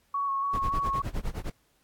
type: tone with vibrato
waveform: sine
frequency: 1108.7 Hz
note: C#6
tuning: in tune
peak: -26 dBFS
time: 0.14-1.02 s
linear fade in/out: 5 ms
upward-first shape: square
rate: 3.5 Hz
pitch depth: 18 cents each way
type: noise with tremolo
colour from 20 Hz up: brown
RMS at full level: -29 dBFS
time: 0.53-1.5 s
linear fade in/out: 5 ms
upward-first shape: sine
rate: 9.7 Hz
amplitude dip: 95%
effects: pink hiss -68 dBFS RMS until 1.83 s + AAC 64 kbps